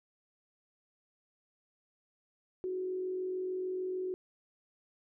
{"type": "tone with frequency modulation", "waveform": "sine", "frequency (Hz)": 370, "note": "F#4", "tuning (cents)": 0, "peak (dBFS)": -33, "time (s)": [2.64, 4.14], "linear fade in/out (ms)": 0, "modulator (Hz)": 46.7, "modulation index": 0.3, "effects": []}